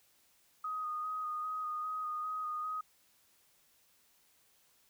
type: tone with vibrato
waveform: sine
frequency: 1244.5 Hz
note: D#6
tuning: in tune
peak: -35 dBFS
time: 0.64-2.81 s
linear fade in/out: 5 ms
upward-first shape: square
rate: 2.5 Hz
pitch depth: 17 cents each way
effects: white hiss -69 dBFS RMS until 4.89 s